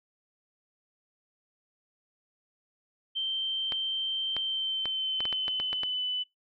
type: tone with pitch glide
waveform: sine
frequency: 3127 to 3000 Hz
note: G7 to F#7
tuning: -5 to +23 cents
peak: -28 dBFS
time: 3.15-6.24 s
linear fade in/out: 20 ms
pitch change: -72 cents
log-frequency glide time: 4.4-6.03 s
type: clicks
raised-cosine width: 0.3 ms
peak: -19 dBFS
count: 10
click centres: 3.722 / 4.366 / 4.856 / 5.205 / 5.254 / 5.327 / 5.481 / 5.6 / 5.73 / 5.834 s
effects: noise-tail reverb RT60 0.2 s tail -23 dB re dry